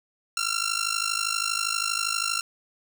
10% pulse tone with amplitude modulation, 1366 Hz, F6, 39 cents flat, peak -13 dBFS, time 0.37-2.41 s, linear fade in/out 2 ms, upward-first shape sine, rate 52.5 Hz, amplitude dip 85%, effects none

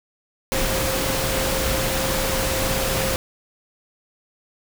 sine tone in noise, 530 Hz, C5, 22 cents sharp, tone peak -27 dBFS, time 0.52-3.16 s, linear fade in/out 0 ms, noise pink, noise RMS -23 dBFS, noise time 0.52-3.16 s, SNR -7 dB, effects none

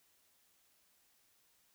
silence, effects white hiss -72 dBFS RMS until 1.74 s

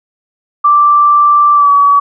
sine tone with pitch glide, 1173 to 1138.3 Hz, D6 to C#6, -2 to +46 cents, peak -4 dBFS, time 0.64-2 s, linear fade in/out 10 ms, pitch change -52 cents, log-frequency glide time 1.54-1.71 s, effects none

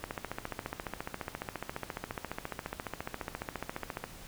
click train, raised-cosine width 0.5 ms, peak -20 dBFS, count 59, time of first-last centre 0.04-4.04 s, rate 14.5 Hz, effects pink hiss -50 dBFS RMS until 4.27 s

